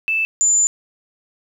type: tone pair in turn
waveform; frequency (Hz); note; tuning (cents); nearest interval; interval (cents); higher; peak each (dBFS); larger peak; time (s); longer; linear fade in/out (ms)
sine; 2637 / 7085; E7 / A8; 0 / +11; octave + perfect fourth; 1711; second; -16 / -12; second; 0.08-0.25 / 0.41-0.67; second; 0
effects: 8-bit